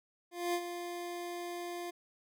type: tone with ADSR envelope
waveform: 25% pulse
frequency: 349.2 Hz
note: F4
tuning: in tune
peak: -26 dBFS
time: 0.31-1.91 s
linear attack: 230 ms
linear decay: 62 ms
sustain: -9 dB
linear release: 13 ms
effects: none